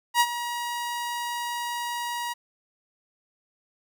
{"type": "tone with ADSR envelope", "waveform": "sawtooth", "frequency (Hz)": 955, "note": "A#5", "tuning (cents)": 42, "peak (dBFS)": -12, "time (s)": [0.14, 2.34], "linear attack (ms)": 62, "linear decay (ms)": 54, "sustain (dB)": -13, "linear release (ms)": 19, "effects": []}